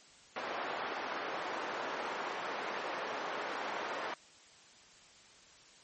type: band-pass noise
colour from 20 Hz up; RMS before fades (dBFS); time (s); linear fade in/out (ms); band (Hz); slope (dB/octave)
white; -39; 0.36-4.14; 2; 400 to 1300; 12
effects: white hiss -59 dBFS RMS until 5.83 s + MP3 32 kbps